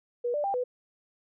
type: tone with pitch steps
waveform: sine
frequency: 482.8 / 589 / 793 / 496.8 Hz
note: B4 / D5 / G5 / B4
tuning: -39 / +5 / +20 / +10 cents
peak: -26 dBFS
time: 0.24-0.64 s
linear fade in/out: 10 ms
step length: 100 ms
effects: none